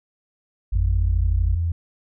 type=tone; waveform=sine; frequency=51.8 Hz; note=G#1; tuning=4 cents flat; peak=-18 dBFS; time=0.72-1.56 s; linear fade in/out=10 ms
type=tone with pitch glide; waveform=sine; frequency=87.31 to 84.14 Hz; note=F2 to E2; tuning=0 to +36 cents; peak=-19 dBFS; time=0.75-1.72 s; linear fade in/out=5 ms; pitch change=-64 cents; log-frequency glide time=1.04-1.16 s
effects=tanh soft clip ceiling -10 dBFS